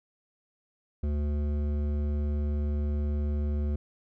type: tone with hard clipping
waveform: sine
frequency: 73.42 Hz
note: D2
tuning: in tune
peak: -28 dBFS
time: 1.03-3.76 s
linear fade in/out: 5 ms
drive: 12 dB
effects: none